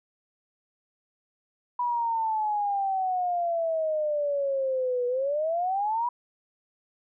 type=exponential two-way sweep; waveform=sine; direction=down then up; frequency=982 to 486.2 to 982 Hz; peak=-24 dBFS; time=1.79-6.09 s; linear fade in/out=5 ms; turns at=5.07 s; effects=none